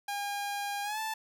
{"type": "tone with pitch glide", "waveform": "sawtooth", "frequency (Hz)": [810, 878.2], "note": ["G#5", "A5"], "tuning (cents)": [-43, -4], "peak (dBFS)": -29, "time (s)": [0.08, 1.14], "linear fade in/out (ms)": 5, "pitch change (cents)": 139, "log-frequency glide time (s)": [0.83, 1], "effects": []}